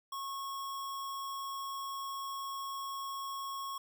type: tone with sample-and-hold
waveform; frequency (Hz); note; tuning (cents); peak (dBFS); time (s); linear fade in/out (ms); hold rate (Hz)
sine; 1093; C#6; -25; -37; 0.12-3.78; 5; 4410
effects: none